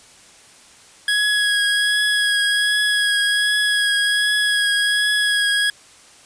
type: tone with vibrato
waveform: 25% pulse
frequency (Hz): 1664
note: G#6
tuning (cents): +3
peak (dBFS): -12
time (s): 1.08-5.7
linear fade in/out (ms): 2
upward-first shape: triangle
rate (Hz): 1.3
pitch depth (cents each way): 20
effects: white hiss -47 dBFS RMS until 6.25 s + resampled to 22050 Hz